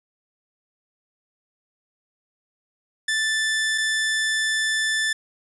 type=tone pair in turn; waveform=sawtooth; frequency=1760 / 1760 Hz; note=A6 / A6; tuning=0 / 0 cents; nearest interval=unison; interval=0 cents; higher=neither; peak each=-17 dBFS; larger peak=neither; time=3.08-3.78 / 3.78-5.13 s; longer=second; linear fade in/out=5 ms; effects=resampled to 24000 Hz